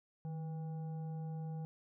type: tone with frequency modulation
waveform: sine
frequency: 156.2 Hz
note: D#3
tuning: 7 cents sharp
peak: -39 dBFS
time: 0.25-1.65 s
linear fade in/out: 0 ms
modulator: 647 Hz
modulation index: 0.33
effects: none